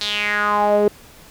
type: tone with band-pass filter sweep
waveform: sawtooth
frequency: 207.7 Hz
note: G#3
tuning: in tune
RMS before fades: -18 dBFS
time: 0.01-0.88 s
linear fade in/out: 2 ms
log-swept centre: 4200 to 430 Hz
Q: 4.7
effects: pink hiss -45 dBFS RMS until 1.3 s